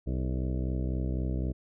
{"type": "harmonic tone with a mistuned harmonic", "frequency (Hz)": 63.9, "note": "C2", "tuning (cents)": -40, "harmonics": [1, 2, 3, 4, 5, 6, 7, 8, 9, 10], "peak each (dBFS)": [-30, -34, -38, -40, -40, -46, -48, -49, -49, -51], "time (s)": [0.06, 1.53], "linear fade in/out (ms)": 20, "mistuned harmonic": 6, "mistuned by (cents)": 75, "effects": []}